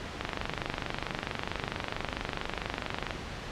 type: click train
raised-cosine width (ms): 0.3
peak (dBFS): -14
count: 72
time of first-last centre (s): 0.21-3.108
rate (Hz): 24.5
effects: pink hiss -39 dBFS RMS until 3.51 s + low-pass 4000 Hz 12 dB/octave